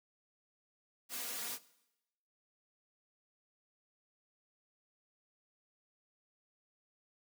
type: noise with comb filter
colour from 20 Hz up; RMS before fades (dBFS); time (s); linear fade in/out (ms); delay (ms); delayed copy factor
white; -41; 1.09-1.59; 50; 4.2; +0.8
effects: noise-tail reverb RT60 0.9 s tail -19 dB re dry + high-pass 200 Hz 12 dB/octave